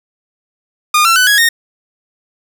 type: tone with pitch steps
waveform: sawtooth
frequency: 1218 / 1351.5 / 1499.5 / 1663.8 / 1846.1 Hz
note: D#6 / E6 / F#6 / G#6 / A#6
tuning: -37 / +43 / +23 / +3 / -17 cents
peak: -4 dBFS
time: 0.94-1.49 s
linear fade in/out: 5 ms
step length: 110 ms
effects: none